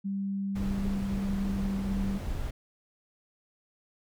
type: tone with pitch glide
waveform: sine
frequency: 196.7 to 195.45 Hz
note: G3 to G3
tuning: +6 to -5 cents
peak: -29 dBFS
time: 0.04-2.19 s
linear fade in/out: 20 ms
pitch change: -11 cents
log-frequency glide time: 0.53-1.9 s
type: noise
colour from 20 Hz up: brown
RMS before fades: -34 dBFS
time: 0.55-2.51 s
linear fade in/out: 10 ms
effects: none